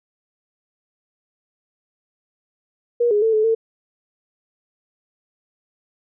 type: tone with pitch steps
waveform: sine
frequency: 477.1 / 415.5 / 446.7 / 431.7 / 450.7 Hz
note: A#4 / G#4 / A4 / A4 / A4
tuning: +40 / +1 / +26 / -33 / +42 cents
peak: -14 dBFS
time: 3-3.55 s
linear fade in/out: 10 ms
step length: 110 ms
effects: none